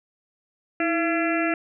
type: harmonic tone with a mistuned harmonic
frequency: 338.9 Hz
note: E4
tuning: 48 cents sharp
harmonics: 1 / 2 / 4 / 5 / 6 / 7 / 8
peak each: -24 / -27 / -30 / -31 / -32 / -32 / -33 dBFS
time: 0.8-1.54 s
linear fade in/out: 2 ms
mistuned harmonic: 1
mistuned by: -77 cents
effects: none